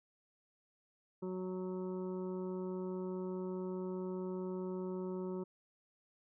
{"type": "harmonic tone", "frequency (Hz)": 184.9, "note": "F#3", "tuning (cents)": -1, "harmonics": [1, 2, 3, 5, 6, 7], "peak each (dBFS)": [-41, -40, -51, -53, -60, -60], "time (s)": [1.22, 5.44], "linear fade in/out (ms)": 10, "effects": []}